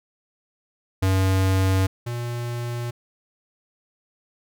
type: tone pair in turn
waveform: square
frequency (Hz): 95 / 119.69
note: F#2 / A#2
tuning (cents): +46 / +46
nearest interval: major third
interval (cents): 400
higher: second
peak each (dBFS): -18 / -27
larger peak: first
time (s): 1.02-1.87 / 2.06-2.91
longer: neither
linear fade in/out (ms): 10
effects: none